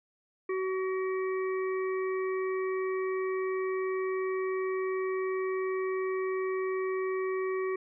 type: harmonic tone with a mistuned harmonic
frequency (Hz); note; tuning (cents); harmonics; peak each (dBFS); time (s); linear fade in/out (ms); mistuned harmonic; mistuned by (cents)
376.9; F#4; +32; 1 / 3 / 5 / 6; -29 / -39 / -43 / -45; 0.49-7.76; 5; 6; +22
effects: none